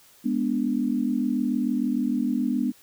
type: chord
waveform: sine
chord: G# diminished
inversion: none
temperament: equal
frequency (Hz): 207.7 / 246.9 / 293.7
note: G#3 / B3 / D4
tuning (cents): 0 / 0 / 0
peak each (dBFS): -28 / -24 / -28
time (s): 0.24-2.72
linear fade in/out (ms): 20
effects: white hiss -55 dBFS RMS until 2.82 s